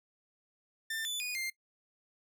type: tone with pitch steps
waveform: sawtooth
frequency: 1789 / 3487 / 2468 / 2103 Hz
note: A6 / A7 / D#7 / C7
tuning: +28 / -16 / -15 / +8 cents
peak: -31 dBFS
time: 0.9-1.5 s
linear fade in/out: 5 ms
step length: 150 ms
effects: noise-tail reverb RT60 0.1 s tail -20 dB re dry